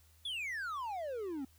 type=exponential sweep; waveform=triangle; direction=down; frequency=3520 to 256 Hz; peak=-35 dBFS; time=0.25-1.45 s; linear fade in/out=5 ms; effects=added 79 Hz sine -63 dBFS peak until 1.58 s + white hiss -68 dBFS RMS until 1.58 s